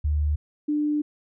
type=tone pair in turn; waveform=sine; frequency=74.6 / 297.9 Hz; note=D2 / D4; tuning=+28 / +25 cents; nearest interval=2 octaves; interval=2397 cents; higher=second; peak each=-20 / -21 dBFS; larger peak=first; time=0.04-0.36 / 0.68-1.02 s; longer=second; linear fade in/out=10 ms; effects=none